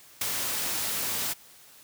white noise with ADSR envelope, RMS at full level -25 dBFS, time 0.21-1.34 s, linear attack 6 ms, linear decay 9 ms, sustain -5 dB, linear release 18 ms, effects white hiss -53 dBFS RMS until 1.83 s + high-pass 60 Hz 12 dB/octave

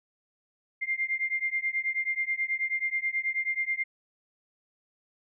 sine beating tone pair, 2100 / 2109.3 Hz, C7 / C7, +6 / +13 cents, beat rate 9.3 Hz, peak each -30 dBFS, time 0.81-3.84 s, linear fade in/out 20 ms, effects none

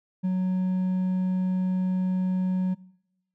triangle tone with hard clipping, 185 Hz, F#3, in tune, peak -23 dBFS, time 0.23-2.75 s, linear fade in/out 20 ms, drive 5 dB, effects noise-tail reverb RT60 0.9 s tail -23 dB re dry

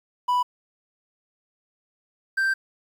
triangle tone pair in turn, 987.8 / 1568 Hz, B5 / G6, 0 / 0 cents, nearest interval minor sixth, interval 800 cents, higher second, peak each -17 / -18 dBFS, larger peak first, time 0.28-0.43 / 2.37-2.54 s, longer second, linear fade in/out 10 ms, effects 9-bit

